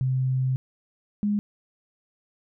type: tone pair in turn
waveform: sine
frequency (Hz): 130.1 / 206.5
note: C3 / G#3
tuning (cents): -9 / -10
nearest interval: minor sixth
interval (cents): 799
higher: second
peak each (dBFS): -21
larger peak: neither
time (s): 0.01-0.56 / 1.23-1.39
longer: first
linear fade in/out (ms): 0
effects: none